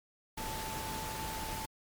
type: tone in noise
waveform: sine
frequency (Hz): 880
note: A5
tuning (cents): 0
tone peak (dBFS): -41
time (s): 0.37-1.66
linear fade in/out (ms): 10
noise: pink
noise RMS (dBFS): -40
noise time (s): 0.37-1.66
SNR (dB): -4
effects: MP3 96 kbps